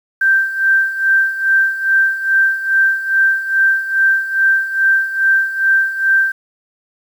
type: tone with tremolo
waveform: sine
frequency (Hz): 1568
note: G6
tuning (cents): 0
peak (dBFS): -8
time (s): 0.21-6.32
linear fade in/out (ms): 5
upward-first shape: sine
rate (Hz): 2.4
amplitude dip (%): 75
effects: 7-bit